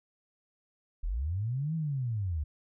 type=linear two-way sweep; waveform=sine; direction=up then down; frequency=33.97 to 164.81 to 69.7 Hz; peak=-29 dBFS; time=1.03-2.44 s; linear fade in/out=10 ms; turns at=1.75 s; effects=none